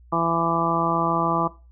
harmonic tone, 167.2 Hz, E3, 25 cents sharp, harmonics 1 / 2 / 3 / 4 / 5 / 6 / 7, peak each -28 / -27 / -32 / -28 / -28 / -27 / -24 dBFS, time 0.12-1.48 s, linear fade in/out 10 ms, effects noise-tail reverb RT60 0.3 s tail -18 dB re dry + added 60 Hz sine -47 dBFS peak until 1.71 s

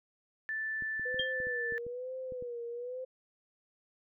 sine tone, 1760 Hz, A6, in tune, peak -33 dBFS, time 0.49-1.78 s, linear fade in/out 0 ms
clicks, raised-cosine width 3 ms, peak -36 dBFS, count 10, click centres 0.823 / 0.996 / 1.144 / 1.197 / 1.402 / 1.47 / 1.723 / 1.866 / 2.322 / 2.424 s
sine tone with vibrato, 493.9 Hz, B4, in tune, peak -37 dBFS, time 1.05-3.05 s, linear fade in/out 10 ms, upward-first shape sine, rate 1.1 Hz, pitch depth 87 cents each way
sine tone with exponential decay, 3200 Hz, G7, 35 cents sharp, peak -27 dBFS, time 1.19-1.33 s, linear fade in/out 5 ms, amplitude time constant 30 ms
effects none

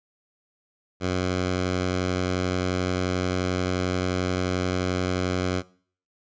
10% pulse tone, 91.4 Hz, F#2, 21 cents flat, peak -15 dBFS, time 1-5.63 s, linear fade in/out 50 ms, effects noise-tail reverb RT60 0.5 s tail -21 dB re dry + resampled to 16000 Hz

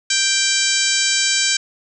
harmonic tone, 784 Hz, G5, in tune, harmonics 2 / 3 / 4 / 5 / 6 / 7 / 8 / 9 / 10, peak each -24 / -24 / -24 / -24 / -24 / -24 / -24 / -24 / -24 dBFS, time 0.1-1.57 s, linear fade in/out 5 ms, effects none

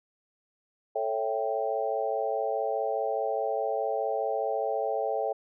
sine chord, A dominant seventh, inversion none, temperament equal, 440 / 554.4 / 659.3 / 784 Hz, A4 / C#5 / E5 / G5, 0 / 0 / 0 / 0 cents, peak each -32 dBFS, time 0.95-5.33 s, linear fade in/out 10 ms, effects none

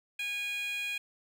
15% pulse tone with high-pass filter, 820 Hz, G#5, 22 cents flat, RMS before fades -35 dBFS, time 0.19-0.98 s, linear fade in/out 5 ms, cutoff 2500 Hz, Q 4.3, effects none

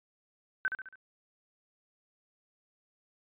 sine tone with echo, 1534 Hz, G6, 38 cents flat, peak -26 dBFS, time 0.65-0.68 s, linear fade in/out 0 ms, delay 69 ms, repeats 4, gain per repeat -6 dB, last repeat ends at 0.956 s, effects resampled to 8000 Hz

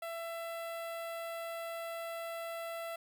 sawtooth tone with notch filter, 668 Hz, E5, 23 cents sharp, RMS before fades -41 dBFS, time 0.02-2.96 s, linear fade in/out 5 ms, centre 6000 Hz, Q 0.91, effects 11-bit

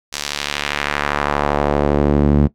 sawtooth tone with band-pass filter sweep, 72.6 Hz, D2, 19 cents flat, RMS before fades -17 dBFS, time 0.12-2.48 s, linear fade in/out 20 ms, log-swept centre 5800 to 200 Hz, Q 1.1, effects noise-tail reverb RT60 0.1 s tail -17 dB re dry

